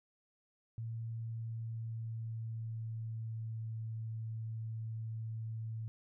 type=tone with pitch glide; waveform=sine; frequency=113.9 to 111.75 Hz; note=A#2 to A2; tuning=-40 to +27 cents; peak=-38 dBFS; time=0.78-5.88 s; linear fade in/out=0 ms; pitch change=-33 cents; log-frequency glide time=1.2-3.75 s; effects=none